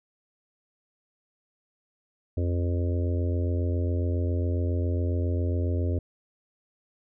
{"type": "harmonic tone", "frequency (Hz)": 87.31, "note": "F2", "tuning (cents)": 0, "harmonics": [1, 3, 4, 5, 6, 7], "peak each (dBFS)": [-24, -34, -36, -38, -40, -41], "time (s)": [2.37, 5.99], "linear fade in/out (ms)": 5, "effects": []}